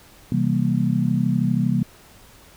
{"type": "chord", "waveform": "sine", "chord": "C dominant seventh", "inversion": "none", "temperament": "just", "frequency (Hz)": [130.81, 163.52, 196.22, 235.5], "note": ["C3", "E3", "G3", "Bb3"], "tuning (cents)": [0, -14, 2, 18], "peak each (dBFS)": -23, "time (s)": [0.32, 1.83], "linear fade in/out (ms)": 2, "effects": ["pink hiss -49 dBFS RMS until 2.56 s"]}